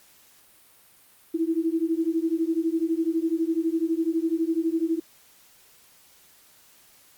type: beating tone pair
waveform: sine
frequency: 321.5 / 333.5 Hz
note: E4 / E4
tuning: -43 / +20 cents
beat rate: 12 Hz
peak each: -25 dBFS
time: 1.34-5 s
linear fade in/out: 10 ms
effects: white hiss -56 dBFS RMS until 7.17 s + Opus 48 kbps